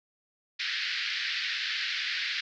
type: band-pass noise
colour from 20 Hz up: pink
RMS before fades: -32 dBFS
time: 0.59-2.41 s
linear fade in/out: 10 ms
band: 1600 to 4900 Hz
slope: 48 dB/octave
effects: none